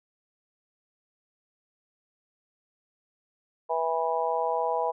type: harmonic tone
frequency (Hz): 163.6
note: E3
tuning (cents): -13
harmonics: 3 / 4 / 5 / 6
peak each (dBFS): -30 / -30 / -30 / -30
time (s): 3.69-4.92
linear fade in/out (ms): 20
effects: none